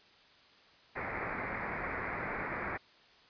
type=low-pass noise; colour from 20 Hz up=white; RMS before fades=-38 dBFS; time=0.95-2.78 s; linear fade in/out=20 ms; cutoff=2300 Hz; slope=96 dB/octave; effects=white hiss -61 dBFS RMS until 3.29 s + resampled to 11025 Hz